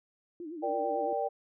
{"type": "tone with vibrato", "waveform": "sine", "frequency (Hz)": 324.5, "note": "E4", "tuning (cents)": -27, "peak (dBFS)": -38, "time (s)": [0.4, 1.13], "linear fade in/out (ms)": 2, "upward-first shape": "sine", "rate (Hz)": 9, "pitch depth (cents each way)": 150}
{"type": "chord", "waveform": "sine", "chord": "G minor", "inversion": "first", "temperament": "equal", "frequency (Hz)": [466.2, 587.3, 784], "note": ["Bb4", "D5", "G5"], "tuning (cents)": [0, 0, 0], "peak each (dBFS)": [-34, -33, -32], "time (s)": [0.62, 1.29], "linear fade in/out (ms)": 20}
{"effects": []}